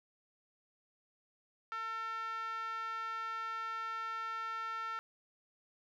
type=tone with band-pass filter; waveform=5% pulse; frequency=450 Hz; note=A4; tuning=39 cents sharp; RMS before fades=-40 dBFS; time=1.72-4.99 s; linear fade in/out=0 ms; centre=1300 Hz; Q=5.8; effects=none